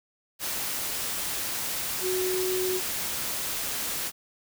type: tone in noise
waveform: sine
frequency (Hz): 370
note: F#4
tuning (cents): 0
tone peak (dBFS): -26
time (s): 2.01-2.81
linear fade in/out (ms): 50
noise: white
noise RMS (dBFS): -31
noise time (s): 0.39-4.12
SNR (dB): +2
effects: none